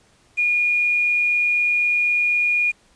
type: tone with quantisation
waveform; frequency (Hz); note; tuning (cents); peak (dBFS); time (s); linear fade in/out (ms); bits
sine; 2436; D#7; -37; -16; 0.37-2.72; 20; 7
effects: pink hiss -57 dBFS RMS until 2.95 s + resampled to 22050 Hz